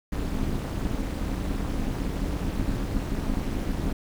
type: noise with amplitude modulation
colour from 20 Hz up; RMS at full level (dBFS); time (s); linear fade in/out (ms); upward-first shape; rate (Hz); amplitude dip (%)
brown; -24; 0.12-3.93; 5; sine; 235; 90
effects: none